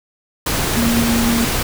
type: tone in noise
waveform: sine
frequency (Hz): 233.1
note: A#3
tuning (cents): 0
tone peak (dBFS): -15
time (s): 0.77-1.45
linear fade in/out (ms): 5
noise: pink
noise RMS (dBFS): -19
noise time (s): 0.46-1.63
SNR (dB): +1
effects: none